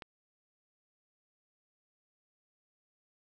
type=click; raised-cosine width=0.3 ms; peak=-27 dBFS; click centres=0.022 s; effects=none